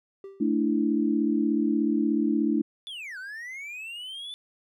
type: tone with exponential decay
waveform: triangle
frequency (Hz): 391.3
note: G4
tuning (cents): -3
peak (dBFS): -34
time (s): 0.24-0.61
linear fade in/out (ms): 2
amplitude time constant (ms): 80
type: chord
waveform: sine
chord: A suspended fourth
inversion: none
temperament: just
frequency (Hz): 220 / 293.3 / 330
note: A3 / D4 / E4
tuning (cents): 0 / -2 / +2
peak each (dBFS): -26 / -25 / -27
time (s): 0.4-2.62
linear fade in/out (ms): 10
type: linear two-way sweep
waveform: triangle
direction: down then up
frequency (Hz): 3520 to 1457 to 3520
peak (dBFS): -34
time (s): 2.87-4.34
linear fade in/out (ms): 0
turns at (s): 3.18
effects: none